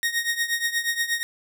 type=tone with tremolo; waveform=sawtooth; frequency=1864.7 Hz; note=A#6; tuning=in tune; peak=-16 dBFS; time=0.03-1.23 s; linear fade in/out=0 ms; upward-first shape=triangle; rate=8.4 Hz; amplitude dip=85%; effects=none